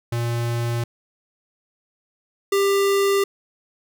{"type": "tone pair in turn", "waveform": "square", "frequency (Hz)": [118.1, 396.5], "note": ["A#2", "G4"], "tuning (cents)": [23, 20], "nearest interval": "octave + major sixth", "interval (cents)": 2097, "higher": "second", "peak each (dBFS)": [-22, -17], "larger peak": "second", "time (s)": [[0.12, 0.84], [2.52, 3.24]], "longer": "neither", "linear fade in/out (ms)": 5, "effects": []}